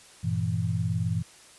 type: chord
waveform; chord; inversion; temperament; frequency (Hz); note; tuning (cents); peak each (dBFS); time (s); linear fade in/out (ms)
sine; E diminished; first; equal with one note detuned; 98 / 117.08 / 164.81; G2 / Bb2 / E3; 0 / +8 / 0; -29; 0.23-1.23; 20
effects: white hiss -52 dBFS RMS until 1.58 s + resampled to 24000 Hz